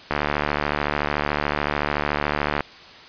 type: click train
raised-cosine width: 0.5 ms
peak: -6 dBFS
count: 185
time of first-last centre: 0.11-2.607 s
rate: 73.7 Hz
effects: white hiss -43 dBFS RMS until 3.08 s + resampled to 11025 Hz